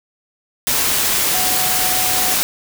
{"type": "tone in noise", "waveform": "sine", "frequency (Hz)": 740, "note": "F#5", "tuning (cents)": 0, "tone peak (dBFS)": -25, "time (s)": [1.34, 2.34], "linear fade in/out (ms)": 0, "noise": "white", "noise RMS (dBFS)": -17, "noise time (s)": [0.67, 2.43], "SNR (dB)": -11, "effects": []}